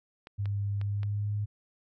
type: clicks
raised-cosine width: 0.3 ms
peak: -29 dBFS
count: 4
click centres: 0.271 / 0.457 / 0.814 / 1.032 s
type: tone with pitch glide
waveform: sine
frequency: 101 to 103.78 Hz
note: G#2 to G#2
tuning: -48 to -1 cents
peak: -28 dBFS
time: 0.38-1.46 s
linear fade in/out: 20 ms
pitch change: +47 cents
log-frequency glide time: 0.79-1.33 s
effects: none

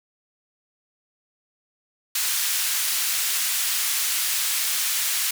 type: band-pass noise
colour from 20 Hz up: white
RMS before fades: -24 dBFS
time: 2.15-5.31 s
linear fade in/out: 5 ms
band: 1600 to 16000 Hz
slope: 12 dB/octave
effects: none

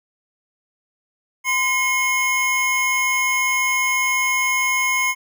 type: tone pair together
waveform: square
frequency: 1021.8 / 2160 Hz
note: C6 / C#7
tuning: -41 / -45 cents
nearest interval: octave + minor second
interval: 1296 cents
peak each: -24 / -19 dBFS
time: 1.44-5.15 s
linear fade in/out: 50 ms
effects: none

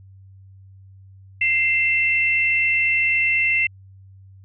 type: tone pair together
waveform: sine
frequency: 2093 / 2683 Hz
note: C7 / E7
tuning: 0 / +30 cents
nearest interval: major third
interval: 430 cents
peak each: -19 dBFS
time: 1.41-3.67 s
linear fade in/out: 5 ms
effects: added 96 Hz sine -43 dBFS peak until 4.44 s

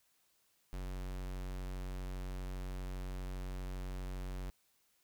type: tone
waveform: square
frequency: 46.25 Hz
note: F#1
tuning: in tune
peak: -40 dBFS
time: 0.73-4.5 s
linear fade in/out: 0 ms
effects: white hiss -74 dBFS RMS until 5.03 s

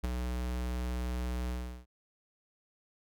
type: tone with ADSR envelope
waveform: square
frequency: 61.5 Hz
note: B1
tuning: 7 cents flat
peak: -28 dBFS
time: 0.03-1.86 s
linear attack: 16 ms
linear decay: 13 ms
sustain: -5 dB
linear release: 370 ms
effects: none

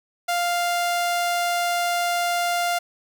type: tone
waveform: sawtooth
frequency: 698.5 Hz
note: F5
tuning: in tune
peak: -17 dBFS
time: 0.28-2.79 s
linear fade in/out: 10 ms
effects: none

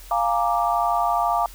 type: chord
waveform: sine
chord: Bb dominant seventh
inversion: second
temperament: equal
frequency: 698.5 / 830.6 / 932.3 / 1174.7 Hz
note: F5 / Ab5 / Bb5 / D6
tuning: 0 / 0 / 0 / 0 cents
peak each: -22 / -26 / -25 / -24 dBFS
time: 0.11-1.46 s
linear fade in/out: 2 ms
effects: added 43 Hz sine -41 dBFS peak until 1.54 s + white hiss -46 dBFS RMS until 1.54 s

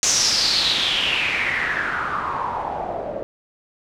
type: noise with low-pass filter sweep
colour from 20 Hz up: white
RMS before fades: -22 dBFS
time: 0.03-3.23 s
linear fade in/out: 0 ms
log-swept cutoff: 6500 to 550 Hz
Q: 5.8
effects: none

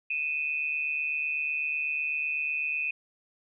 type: tone pair together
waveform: sine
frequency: 2489 / 2637 Hz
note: D#7 / E7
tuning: 0 / 0 cents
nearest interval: minor second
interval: 100 cents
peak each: -29 / -32 dBFS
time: 0.1-2.91 s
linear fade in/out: 5 ms
effects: none

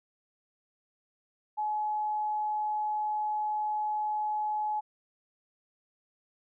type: tone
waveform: sine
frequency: 849 Hz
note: G#5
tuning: 38 cents sharp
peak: -28 dBFS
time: 1.57-4.81 s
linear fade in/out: 20 ms
effects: none

